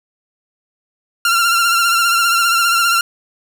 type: tone with vibrato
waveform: sawtooth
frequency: 1377 Hz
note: F6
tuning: 25 cents flat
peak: -8 dBFS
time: 1.25-3.01 s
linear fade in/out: 2 ms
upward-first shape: triangle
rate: 15 Hz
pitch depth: 48 cents each way
effects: none